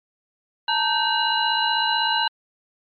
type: tone cluster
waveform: sine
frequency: 874 / 930 / 1553 / 2863 / 4005 Hz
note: A5 / A#5 / G6 / F7 / B7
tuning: -12 / -4 / -17 / +42 / +23 cents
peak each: -25 dBFS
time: 0.68-2.28 s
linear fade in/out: 5 ms
effects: MP3 32 kbps